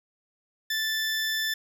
20% pulse tone, 1760 Hz, A6, in tune, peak -21 dBFS, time 0.7-1.54 s, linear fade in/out 5 ms, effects none

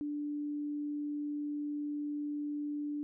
sine tone, 293.7 Hz, D4, in tune, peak -34 dBFS, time 0.01-3.03 s, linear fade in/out 0 ms, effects none

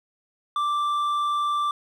sine tone with hard clipping, 1174.7 Hz, D6, in tune, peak -23 dBFS, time 0.56-1.71 s, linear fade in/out 2 ms, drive 5 dB, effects none

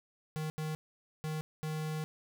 square tone bursts at uneven times, 155.56 Hz, D#3, in tune, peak -35 dBFS, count 4, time 0.36-0.5 / 0.58-0.75 / 1.24-1.41 / 1.63-2.04 s, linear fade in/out 0 ms, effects none

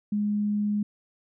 sine tone, 207.7 Hz, G#3, in tune, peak -23 dBFS, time 0.12-0.83 s, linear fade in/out 5 ms, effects none

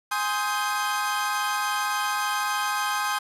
40% pulse chord, Ab major seventh, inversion none, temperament equal with one note detuned, 830.6 / 1046.5 / 1256.8 / 1568 Hz, Ab5 / C6 / Eb6 / G6, 0 / 0 / +17 / 0 cents, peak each -29 dBFS, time 0.11-3.19 s, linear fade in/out 10 ms, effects resampled to 32000 Hz + 8-bit

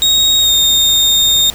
35% pulse tone with pitch glide, 3757 to 3675 Hz, A#7 to A#7, +13 to -25 cents, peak -7 dBFS, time 0.02-1.5 s, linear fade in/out 0 ms, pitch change -38 cents, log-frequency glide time 0.4-0.51 s, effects added 60 Hz sine -33 dBFS peak until 1.54 s + pink hiss -32 dBFS RMS until 1.54 s

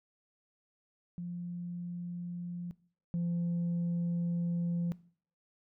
sine tone pair in turn, 174.8 / 172 Hz, F3 / F3, +2 / -26 cents, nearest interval unison, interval 28 cents, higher first, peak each -36 / -28 dBFS, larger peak second, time 1.18-2.71 / 3.14-4.92 s, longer second, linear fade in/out 0 ms, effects noise-tail reverb RT60 0.5 s tail -21 dB re dry + tanh soft clip ceiling -28 dBFS

